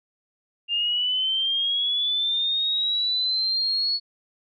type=linear sweep; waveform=sine; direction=up; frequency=2794 to 4400 Hz; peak=-21 dBFS; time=0.68-4 s; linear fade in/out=50 ms; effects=none